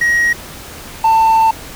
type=tone pair in turn; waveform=triangle; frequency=1892 / 892.9 Hz; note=A#6 / A5; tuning=+25 / +25 cents; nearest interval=octave + minor second; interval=1300 cents; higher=first; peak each=-8 / -5 dBFS; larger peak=second; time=0.01-0.33 / 1.04-1.51 s; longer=second; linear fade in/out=5 ms; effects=tanh soft clip ceiling -1 dBFS + pink hiss -32 dBFS RMS until 1.75 s